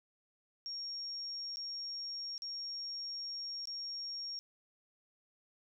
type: tone with dropouts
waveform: sine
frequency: 5560 Hz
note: F8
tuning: 9 cents flat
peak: -39 dBFS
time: 0.66-4.39 s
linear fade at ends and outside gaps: 0 ms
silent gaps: 1.559-1.57 / 2.379-2.421 / 3.655-3.673 s
effects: none